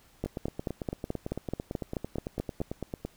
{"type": "two click trains", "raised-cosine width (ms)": 2, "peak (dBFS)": [-17, -20], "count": [12, 26], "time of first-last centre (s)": [[0.24, 2.616], [0.26, 3.05]], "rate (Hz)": [4.63, 8.96], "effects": ["pink hiss -61 dBFS RMS until 3.16 s"]}